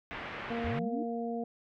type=low-pass noise; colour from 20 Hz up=white; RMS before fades=-41 dBFS; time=0.11-0.79 s; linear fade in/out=0 ms; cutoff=2400 Hz; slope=24 dB/octave
type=harmonic tone; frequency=233.1 Hz; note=A#3; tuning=in tune; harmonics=1 / 2 / 3; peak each=-35 / -37 / -39 dBFS; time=0.5-1.44 s; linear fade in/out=5 ms
type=linear sweep; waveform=sine; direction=up; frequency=61.74 to 313.1 Hz; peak=-34 dBFS; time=0.64-1.03 s; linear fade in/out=5 ms
effects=none